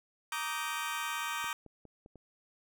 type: chord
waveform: 25% pulse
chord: Eb major seventh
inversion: second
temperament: just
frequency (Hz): 933.4 / 1166.7 / 1244.5 / 1555.6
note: Bb5 / D6 / Eb6 / G6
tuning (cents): +2 / -12 / 0 / -14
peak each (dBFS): -36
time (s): 0.32-1.53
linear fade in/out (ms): 2
type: clicks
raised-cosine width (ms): 2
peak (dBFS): -39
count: 5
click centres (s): 1.443 / 1.663 / 1.853 / 2.061 / 2.157
effects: none